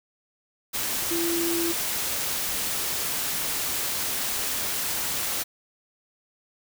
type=tone in noise; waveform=sine; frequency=337.6 Hz; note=E4; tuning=41 cents sharp; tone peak=-25 dBFS; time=1.1-1.73 s; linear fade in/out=20 ms; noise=white; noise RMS=-28 dBFS; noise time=0.73-5.44 s; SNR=0 dB; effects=none